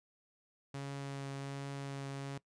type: tone with vibrato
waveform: sawtooth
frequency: 138.59 Hz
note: C#3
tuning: in tune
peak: -36 dBFS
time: 0.74-2.38 s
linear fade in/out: 5 ms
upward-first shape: triangle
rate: 1.3 Hz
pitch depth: 13 cents each way
effects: noise-tail reverb RT60 0.1 s tail -20 dB re dry + resampled to 22050 Hz